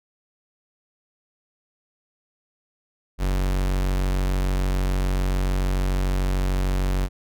45% pulse tone, 46.75 Hz, F#1, 19 cents sharp, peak -20 dBFS, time 3.18-7.09 s, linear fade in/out 50 ms, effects none

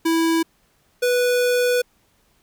square tone pair in turn, 328.4 / 492 Hz, E4 / B4, -6 / -7 cents, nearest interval perfect fifth, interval 699 cents, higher second, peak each -17 dBFS, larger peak neither, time 0.05-0.43 / 1.02-1.82 s, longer second, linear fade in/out 10 ms, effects pink hiss -62 dBFS RMS until 2.42 s

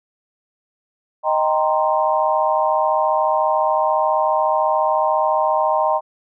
sine chord, C minor seventh, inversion first, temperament equal, 622.3 / 784 / 932.3 / 1046.5 Hz, Eb5 / G5 / Bb5 / C6, 0 / 0 / 0 / 0 cents, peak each -19 / -21 / -20 / -22 dBFS, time 1.23-6.01 s, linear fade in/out 50 ms, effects none

